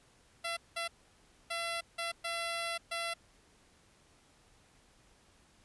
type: tone bursts at uneven times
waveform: 10% pulse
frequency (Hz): 676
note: E5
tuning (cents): +43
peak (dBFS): -26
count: 6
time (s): 0.44-0.57 / 0.76-0.88 / 1.5-1.81 / 1.98-2.12 / 2.24-2.78 / 2.91-3.14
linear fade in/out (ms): 10
effects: pink hiss -65 dBFS RMS until 5.64 s + resampled to 24000 Hz